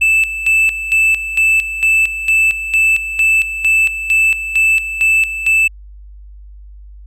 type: tone with tremolo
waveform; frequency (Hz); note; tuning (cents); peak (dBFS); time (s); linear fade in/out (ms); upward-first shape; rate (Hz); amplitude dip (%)
triangle; 2637; E7; 0; -7; 0.01-5.68; 10; square; 2.2; 70
effects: added 50 Hz sine -33 dBFS peak until 7.06 s + resampled to 32000 Hz